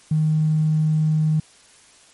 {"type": "tone with tanh clipping", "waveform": "triangle", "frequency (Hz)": 155.56, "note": "D#3", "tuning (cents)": 0, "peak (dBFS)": -15, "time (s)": [0.11, 1.4], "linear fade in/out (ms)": 5, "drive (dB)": 2, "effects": ["white hiss -51 dBFS RMS until 2.13 s", "MP3 48 kbps"]}